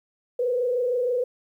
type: tone with frequency modulation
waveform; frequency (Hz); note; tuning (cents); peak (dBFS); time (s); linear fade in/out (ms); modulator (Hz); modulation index
sine; 493.9; B4; 0; -21; 0.39-1.24; 5; 26.3; 0.79
effects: 10-bit